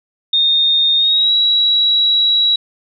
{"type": "tone with pitch glide", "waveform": "sine", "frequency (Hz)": [3673, 3887], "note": ["A#7", "B7"], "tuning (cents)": [-26, -28], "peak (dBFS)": -10, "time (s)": [0.33, 2.56], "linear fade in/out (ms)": 5, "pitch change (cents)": 98, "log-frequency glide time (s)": [0.97, 1.32], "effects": []}